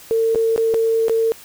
sine tone with dropouts, 451.5 Hz, A4, 45 cents sharp, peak -14 dBFS, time 0.11-1.32 s, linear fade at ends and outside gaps 0 ms, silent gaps 0.348-0.357 / 0.562-0.578 / 0.739-0.744 / 1.083-1.096 s, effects white hiss -42 dBFS RMS until 1.44 s

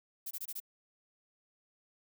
violet noise bursts, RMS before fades -40 dBFS, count 5, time 0.26-0.602 s, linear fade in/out 10 ms, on 50 ms, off 23 ms, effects none

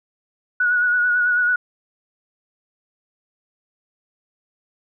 sine tone with vibrato, 1462 Hz, F#6, 21 cents flat, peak -15 dBFS, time 0.6-1.56 s, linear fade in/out 5 ms, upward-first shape sine, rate 9.1 Hz, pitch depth 31 cents each way, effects none

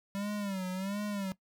square tone with vibrato, 195.6 Hz, G3, 4 cents flat, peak -34 dBFS, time 0.15-1.32 s, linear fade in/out 0 ms, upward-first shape sine, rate 1.4 Hz, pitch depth 110 cents each way, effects noise-tail reverb RT60 0.1 s tail -18 dB re dry

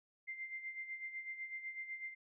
sine tone with tremolo, 2091 Hz, C7, 2 cents flat, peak -40 dBFS, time 0.27-2.15 s, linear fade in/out 20 ms, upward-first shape sine, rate 8 Hz, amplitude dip 65%, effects none

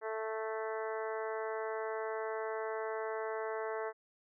harmonic tone, 220 Hz, A3, in tune, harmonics 2 / 3 / 4 / 5 / 6 / 7 / 8 / 9, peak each -38 / -42 / -44 / -46 / -48 / -49 / -50 / -51 dBFS, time 0.01-3.93 s, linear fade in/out 50 ms, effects none

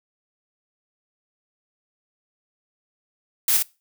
blue noise with echo, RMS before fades -19 dBFS, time 3.48-3.57 s, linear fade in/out 2 ms, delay 55 ms, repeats 1, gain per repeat -3 dB, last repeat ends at 3.625 s, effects noise-tail reverb RT60 0.3 s tail -23 dB re dry

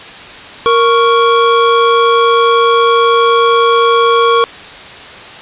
square tone pair together, 466.2 / 1111 Hz, A#4 / C#6, 0 / +4 cents, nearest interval octave + minor third, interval 1504 cents, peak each -10 dBFS, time 0.66-4.44 s, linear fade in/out 0 ms, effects white hiss -30 dBFS RMS until 5.41 s + resampled to 8000 Hz

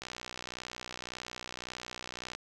click train, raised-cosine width 0.2 ms, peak -22 dBFS, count 145, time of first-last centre 0.02-2.35 s, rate 61.8 Hz, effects none

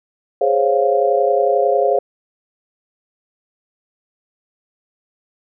sine chord, Db major seventh, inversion second, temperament equal, 415.3 / 523.3 / 554.4 / 698.5 Hz, Ab4 / C5 / Db5 / F5, 0 / 0 / 0 / 0 cents, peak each -18 dBFS, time 0.41-1.99 s, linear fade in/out 5 ms, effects none

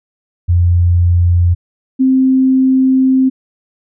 sine tone pair in turn, 87.4 / 261.9 Hz, F2 / C4, +2 / +2 cents, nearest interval octave + perfect fifth, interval 1900 cents, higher second, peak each -7 dBFS, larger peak neither, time 0.48-1.55 / 1.99-3.3 s, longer second, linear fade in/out 20 ms, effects none

